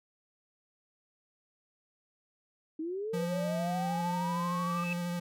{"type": "linear sweep", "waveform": "sine", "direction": "up", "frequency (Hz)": [306.5, 1211], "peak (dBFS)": -33, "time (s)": [2.79, 4.84], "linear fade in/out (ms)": 5}
{"type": "tone with vibrato", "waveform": "square", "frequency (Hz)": 174.61, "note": "F3", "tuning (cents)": 0, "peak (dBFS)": -33, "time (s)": [3.13, 5.2], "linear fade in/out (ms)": 10, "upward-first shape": "square", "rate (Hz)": 13, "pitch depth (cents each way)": 13}
{"type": "tone with exponential growth", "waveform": "sine", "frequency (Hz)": 2618, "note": "E7", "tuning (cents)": -13, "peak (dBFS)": -31, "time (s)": [4.59, 4.93], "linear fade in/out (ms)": 2, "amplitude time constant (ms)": 73}
{"effects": []}